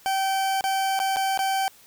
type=tone with dropouts; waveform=40% pulse; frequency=773 Hz; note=G5; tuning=24 cents flat; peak=-21 dBFS; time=0.06-1.68 s; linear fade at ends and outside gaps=0 ms; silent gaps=0.609-0.64 / 0.991-1 / 1.161-1.168 / 1.375-1.391 s; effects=white hiss -53 dBFS RMS until 1.86 s